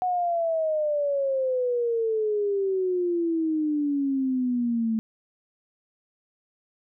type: exponential sweep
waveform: sine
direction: down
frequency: 738 to 220 Hz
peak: -22 dBFS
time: 0.02-4.99 s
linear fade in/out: 0 ms
effects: none